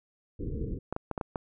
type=low-pass noise; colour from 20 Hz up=pink; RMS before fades=-34 dBFS; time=0.39-0.79 s; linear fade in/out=10 ms; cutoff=480 Hz; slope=96 dB/octave
type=clicks; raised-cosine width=1 ms; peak=-18 dBFS; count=6; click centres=0.926 / 0.964 / 1.113 / 1.178 / 1.212 / 1.358 s
effects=none